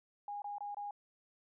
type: tone bursts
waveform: sine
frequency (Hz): 819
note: G#5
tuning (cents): -24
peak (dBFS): -39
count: 4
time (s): 0.28-0.909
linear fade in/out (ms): 2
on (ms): 140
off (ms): 23
effects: none